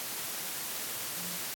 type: tone in noise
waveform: sine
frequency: 175.8 Hz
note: F3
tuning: 12 cents sharp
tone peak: -48 dBFS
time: 1.17-1.38 s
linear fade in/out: 0 ms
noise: white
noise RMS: -37 dBFS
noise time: 0-1.54 s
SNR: -14 dB
effects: high-pass 100 Hz 12 dB/octave + AAC 64 kbps